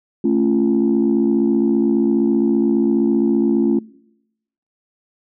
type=chord; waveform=sine; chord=A augmented; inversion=none; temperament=just; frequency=220 / 275 / 343.8 Hz; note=A3 / C#4 / E#4; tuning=0 / -14 / -27 cents; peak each=-17 dBFS; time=0.24-3.79 s; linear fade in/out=5 ms; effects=noise-tail reverb RT60 0.9 s tail -24 dB re dry + tanh soft clip ceiling -7 dBFS